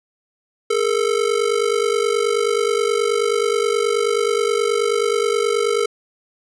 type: ring-modulated tone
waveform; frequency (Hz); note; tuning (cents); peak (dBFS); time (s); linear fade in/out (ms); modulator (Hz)
square; 440; A4; 0; -14; 0.7-5.86; 5; 24.7
effects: resampled to 24000 Hz